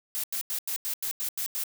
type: noise bursts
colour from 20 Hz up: blue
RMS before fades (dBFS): -31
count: 9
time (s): 0.15-1.637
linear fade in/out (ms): 0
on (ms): 87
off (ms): 88
effects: none